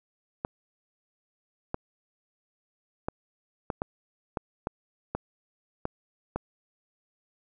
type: clicks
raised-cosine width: 1 ms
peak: -15 dBFS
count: 10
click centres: 0.449 / 1.744 / 3.085 / 3.702 / 3.819 / 4.372 / 4.671 / 5.15 / 5.854 / 6.36 s
effects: none